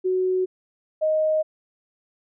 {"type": "tone pair in turn", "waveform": "sine", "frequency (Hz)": [370.8, 623.6], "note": ["F#4", "D#5"], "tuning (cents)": [4, 4], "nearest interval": "major sixth", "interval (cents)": 900, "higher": "second", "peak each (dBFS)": [-19, -18], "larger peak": "second", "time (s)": [[0.04, 0.46], [1.01, 1.43]], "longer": "neither", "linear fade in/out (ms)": 20, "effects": []}